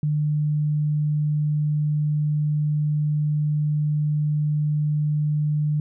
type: tone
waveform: sine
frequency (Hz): 150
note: D3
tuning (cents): +37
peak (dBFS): -19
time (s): 0.03-5.8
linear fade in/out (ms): 2
effects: none